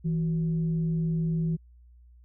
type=tone with frequency modulation; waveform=sine; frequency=163.4 Hz; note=E3; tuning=15 cents flat; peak=-24 dBFS; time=0.04-1.57 s; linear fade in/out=20 ms; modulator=209 Hz; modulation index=0.26; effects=added 60 Hz sine -51 dBFS peak until 2.24 s